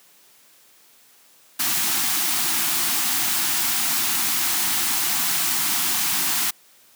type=band-stop noise; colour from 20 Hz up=white; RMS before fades=-22 dBFS; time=1.59-6.51 s; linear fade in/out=10 ms; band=370 to 690 Hz; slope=96 dB/octave; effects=white hiss -54 dBFS RMS until 6.95 s + high-pass 150 Hz 12 dB/octave